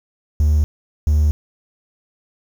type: tone pair in turn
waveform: triangle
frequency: 75.3 / 75.3 Hz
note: D2 / D2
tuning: +44 / +44 cents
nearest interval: unison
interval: 0 cents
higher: neither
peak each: -9 dBFS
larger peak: neither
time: 0.4-0.64 / 1.07-1.31 s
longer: neither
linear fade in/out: 0 ms
effects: tanh soft clip ceiling -5 dBFS + 7-bit